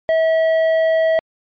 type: tone with tanh clipping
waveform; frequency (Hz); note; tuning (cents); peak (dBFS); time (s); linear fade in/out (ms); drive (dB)
triangle; 646; E5; -35; -14; 0.09-1.19; 0; 14
effects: low-pass 3000 Hz 12 dB/octave + MP3 48 kbps

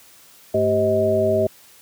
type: tone cluster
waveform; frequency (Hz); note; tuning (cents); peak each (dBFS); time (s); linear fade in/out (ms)
sine; 101.7 / 222 / 388.5 / 525 / 631; G#2 / A3 / G4 / C5 / D#5; -36 / +16 / -16 / +6 / +24; -26 / -26 / -21 / -27 / -18; 0.54-1.47; 5
effects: white hiss -49 dBFS RMS until 1.81 s + high-pass 60 Hz 12 dB/octave

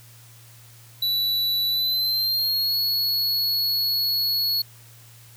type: tone with pitch glide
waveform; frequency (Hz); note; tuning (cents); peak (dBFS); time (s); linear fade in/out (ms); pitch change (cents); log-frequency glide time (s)
square; 3951 to 4359; B7 to C#8; 0 to -30; -21; 1.02-4.62; 5; +170; 1.69-2.77
effects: added 116 Hz sine -48 dBFS peak until 5.36 s + white hiss -51 dBFS RMS until 5.36 s

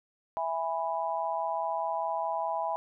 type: chord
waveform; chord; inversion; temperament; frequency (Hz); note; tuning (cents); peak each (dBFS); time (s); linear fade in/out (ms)
sine; E major; none; just; 659.3 / 824.1 / 988.9; E5 / G#5 / B5; 0 / -14 / +2; -33; 0.37-2.76; 0
effects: none

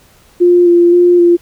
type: tone with vibrato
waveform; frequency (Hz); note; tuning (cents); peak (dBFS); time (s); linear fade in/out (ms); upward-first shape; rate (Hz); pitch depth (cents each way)
sine; 349.2; F4; 0; -4; 0.4-1.37; 20; square; 1.9; 16
effects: pink hiss -47 dBFS RMS until 1.41 s

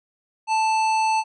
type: harmonic tone with a mistuned harmonic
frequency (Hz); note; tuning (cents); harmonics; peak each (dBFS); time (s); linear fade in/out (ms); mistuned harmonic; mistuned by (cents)
880; A5; 0; 1 / 3 / 5 / 7 / 9 / 10; -18 / -28 / -35 / -39 / -43 / -44; 0.47-1.24; 50; 7; -21
effects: none

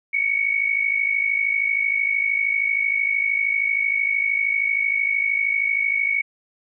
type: tone pair together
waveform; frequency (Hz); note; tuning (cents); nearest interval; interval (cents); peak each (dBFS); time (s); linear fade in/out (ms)
sine; 2217 / 2270; C#7 / C#7; 0 / +41; unison; 41; -20 / -23; 0.13-6.22; 10
effects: none

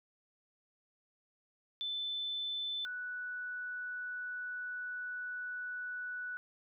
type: tone pair in turn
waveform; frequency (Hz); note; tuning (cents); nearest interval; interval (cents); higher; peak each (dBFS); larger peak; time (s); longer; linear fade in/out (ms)
sine; 3520 / 1480; A7 / F#6; 0 / 0; octave + minor third; 1500; first; -35 / -38; first; 1.81-2.85 / 2.85-6.37; second; 0
effects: none

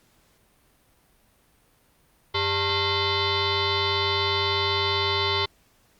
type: tone with frequency modulation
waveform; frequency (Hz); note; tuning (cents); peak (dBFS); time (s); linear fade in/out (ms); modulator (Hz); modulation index
sine; 1576; G6; +9; -21; 2.34-5.46; 10; 494; 5.4
effects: pink hiss -62 dBFS RMS until 5.99 s + Opus 48 kbps

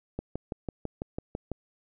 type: click train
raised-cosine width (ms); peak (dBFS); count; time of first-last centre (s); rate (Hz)
2; -19; 9; 0.19-1.517; 6.03
effects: none

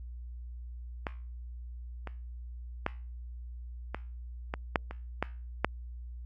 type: clicks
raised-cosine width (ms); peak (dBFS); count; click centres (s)
0.5; -17 / -24 / -13 / -19 / -18 / -9 / -25 / -13 / -9; 9; 1.068 / 2.073 / 2.864 / 3.946 / 4.539 / 4.758 / 4.91 / 5.226 / 5.646
effects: added 60 Hz sine -40 dBFS peak until 6.25 s + Opus 48 kbps

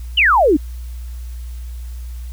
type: exponential sweep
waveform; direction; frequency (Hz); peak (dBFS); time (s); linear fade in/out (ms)
sine; down; 3130 to 267.2; -9; 0.17-0.57; 10
effects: added 60 Hz sine -26 dBFS peak until 2.32 s + white hiss -48 dBFS RMS until 2.32 s

